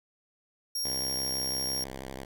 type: tone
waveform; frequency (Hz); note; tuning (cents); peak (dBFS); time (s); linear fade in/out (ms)
sawtooth; 5580; F8; -2; -27; 0.75-1.84; 5
type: tone with vibrato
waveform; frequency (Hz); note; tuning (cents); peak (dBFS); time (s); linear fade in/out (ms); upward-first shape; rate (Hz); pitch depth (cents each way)
5% pulse; 66; C2; +16; -27; 0.84-2.25; 5; sine; 12; 83
effects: none